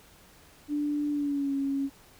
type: tone with pitch glide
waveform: sine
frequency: 293.7 to 275.6 Hz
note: D4 to C#4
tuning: 0 to -10 cents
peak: -26 dBFS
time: 0.68-1.9 s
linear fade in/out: 50 ms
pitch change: -110 cents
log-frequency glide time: 1.1-1.54 s
effects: pink hiss -56 dBFS RMS until 2.19 s